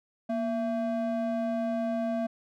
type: ring-modulated tone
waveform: triangle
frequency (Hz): 452.4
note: A4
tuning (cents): +48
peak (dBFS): -22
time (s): 0.29-2.27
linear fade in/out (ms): 10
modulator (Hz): 216
effects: none